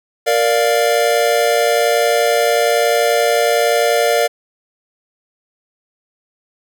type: chord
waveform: square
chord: Bb major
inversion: none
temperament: equal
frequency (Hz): 466.2 / 587.3 / 698.5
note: Bb4 / D5 / F5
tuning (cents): 0 / 0 / 0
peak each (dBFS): -17 / -17 / -18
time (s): 0.26-4.28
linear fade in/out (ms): 20
effects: none